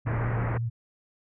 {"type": "tone with vibrato", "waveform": "sine", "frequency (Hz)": 116.3, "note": "A#2", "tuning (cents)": -4, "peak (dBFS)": -26, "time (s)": [0.05, 0.7], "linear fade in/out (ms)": 20, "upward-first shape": "square", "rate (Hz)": 14, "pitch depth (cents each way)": 22}
{"type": "low-pass noise", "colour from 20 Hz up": "pink", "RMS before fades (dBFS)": -32, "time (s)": [0.06, 0.58], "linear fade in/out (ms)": 10, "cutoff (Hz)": 2100, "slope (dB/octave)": 48}
{"effects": []}